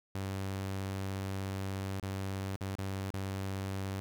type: tone with dropouts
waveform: sawtooth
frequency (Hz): 96.7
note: G2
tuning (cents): -23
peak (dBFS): -31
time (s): 0.15-4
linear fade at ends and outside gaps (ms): 0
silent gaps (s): 1.998-2.028 / 2.561-2.609 / 2.753-2.785 / 3.104-3.139
effects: none